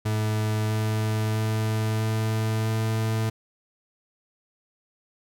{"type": "tone with pitch steps", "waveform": "40% pulse", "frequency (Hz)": [108, 108.69, 109.38, 110.08, 110.78], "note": ["A2", "A2", "A2", "A2", "A2"], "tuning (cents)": [-32, -21, -10, 1, 12], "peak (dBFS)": -22, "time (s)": [0.05, 3.3], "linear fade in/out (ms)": 10, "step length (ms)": 650, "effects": []}